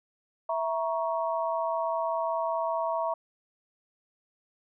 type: chord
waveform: sine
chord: A# diminished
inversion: second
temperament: equal with one note detuned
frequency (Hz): 659.3 / 943.7 / 1108.7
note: E5 / A#5 / C#6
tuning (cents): 0 / +21 / 0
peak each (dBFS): -29 / -31 / -34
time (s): 0.49-3.14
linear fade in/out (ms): 5
effects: none